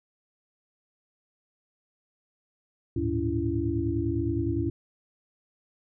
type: tone cluster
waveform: sine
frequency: 75.5 / 105.3 / 115.1 / 284.9 / 336.5 Hz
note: D2 / G#2 / A#2 / C#4 / E4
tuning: +48 / +24 / -22 / +48 / +36 cents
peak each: -33 / -31 / -34 / -31 / -29 dBFS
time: 2.96-4.7 s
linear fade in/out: 5 ms
effects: none